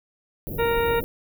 pink band-stop noise, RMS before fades -31 dBFS, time 0.47-1.04 s, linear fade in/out 0 ms, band 590 to 12000 Hz, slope 48 dB/octave
harmonic tone, 466.2 Hz, A#4, in tune, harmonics 1 / 2 / 3 / 4 / 5 / 6 / 8, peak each -21 / -27 / -31 / -33 / -35 / -37 / -39 dBFS, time 0.58-1.01 s, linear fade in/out 20 ms
effects none

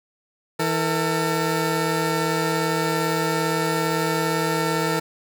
15% pulse tone pair together, 162.6 / 450.2 Hz, E3 / A4, -23 / +40 cents, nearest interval octave + tritone, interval 1763 cents, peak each -17 dBFS, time 0.59-5 s, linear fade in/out 10 ms, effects none

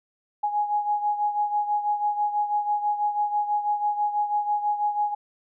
sine beating tone pair, 830.6 / 836.7 Hz, G#5 / G#5, 0 / +13 cents, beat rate 6.1 Hz, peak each -23 / -29 dBFS, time 0.43-5.15 s, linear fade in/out 10 ms, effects none

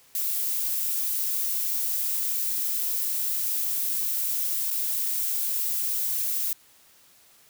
violet noise with dropouts, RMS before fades -27 dBFS, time 0.15-6.53 s, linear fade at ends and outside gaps 2 ms, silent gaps 4.705-4.709 s, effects white hiss -57 dBFS RMS until 7.49 s

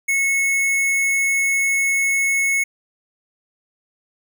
square tone, 2193 Hz, C#7, 19 cents flat, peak -17 dBFS, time 0.08-2.64 s, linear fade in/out 10 ms, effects none

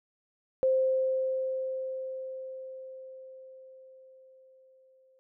sine tone with exponential decay, 523.3 Hz, C5, in tune, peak -21 dBFS, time 0.63-5.19 s, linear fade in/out 0 ms, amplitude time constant 990 ms, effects none

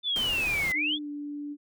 sine exponential two-way sweep, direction down then up, 3563 to 1998 to 3563 Hz, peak -25 dBFS, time 0.03-0.99 s, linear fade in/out 50 ms, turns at 0.74 s
pink noise, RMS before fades -37 dBFS, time 0.16-0.72 s, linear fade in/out 0 ms
sine tone with pitch glide, 301 to 291.4 Hz, D4 to D4, +43 to -13 cents, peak -33 dBFS, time 0.73-1.57 s, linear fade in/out 50 ms, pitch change -56 cents, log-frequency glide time 0.94-1.09 s
effects none

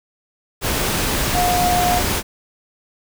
sine tone in noise, 715 Hz, F5, 41 cents sharp, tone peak -16 dBFS, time 1.33-2.02 s, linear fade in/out 50 ms, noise pink, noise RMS -20 dBFS, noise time 0.61-2.23 s, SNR +1 dB, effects none

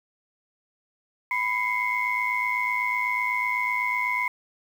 sine tone cluster, 992 / 2075 / 2183 Hz, B5 / C7 / C#7, +7 / -15 / -27 cents, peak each -27 dBFS, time 1.31-4.28 s, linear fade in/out 2 ms, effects tanh soft clip ceiling -14 dBFS + 8-bit

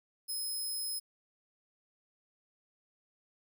10% pulse tone, 5120 Hz, D#8, 49 cents sharp, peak -29 dBFS, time 0.28-1 s, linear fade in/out 20 ms, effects none

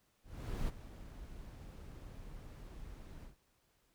brown noise with ADSR envelope, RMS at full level -36 dBFS, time 0.23-3.36 s, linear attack 450 ms, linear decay 24 ms, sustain -14 dB, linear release 120 ms, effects pink hiss -75 dBFS RMS until 3.94 s

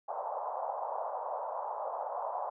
white band-pass noise, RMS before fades -37 dBFS, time 0.08-2.5 s, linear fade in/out 10 ms, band 550 to 1000 Hz, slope 48 dB/octave, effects none

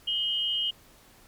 sine tone pair together, 2891 / 3147 Hz, F#7 / G7, -41 / +6 cents, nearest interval minor second, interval 147 cents, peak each -28 dBFS, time 0.07-0.71 s, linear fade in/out 10 ms, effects pink hiss -56 dBFS RMS until 1.27 s + MP3 96 kbps

